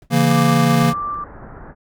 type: noise with exponential decay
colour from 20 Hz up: brown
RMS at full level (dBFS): -36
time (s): 0.02-0.11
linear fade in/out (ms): 1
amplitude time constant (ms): 19
type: chord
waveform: square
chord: A# diminished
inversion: first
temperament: just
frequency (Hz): 139.85 / 167.82 / 233.1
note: C#3 / E3 / A#3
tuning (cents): +16 / +31 / 0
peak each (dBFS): -18 / -18 / -17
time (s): 0.1-0.94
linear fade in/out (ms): 50
type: tone with tremolo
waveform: sine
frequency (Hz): 1174.7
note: D6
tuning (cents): 0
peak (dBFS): -21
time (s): 0.31-1.24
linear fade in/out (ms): 2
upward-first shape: square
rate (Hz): 1.8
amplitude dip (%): 25
type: low-pass noise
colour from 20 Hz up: pink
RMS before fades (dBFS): -37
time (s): 0.79-1.75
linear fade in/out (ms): 50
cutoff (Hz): 1700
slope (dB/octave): 48
effects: none